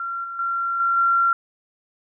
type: tone with level steps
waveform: sine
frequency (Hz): 1371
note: F6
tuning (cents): -32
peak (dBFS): -25 / -29 / -21 / -17 / -15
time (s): 0-1.33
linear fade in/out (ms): 2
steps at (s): 0.24 / 0.39 / 0.8 / 0.97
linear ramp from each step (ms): 2
effects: none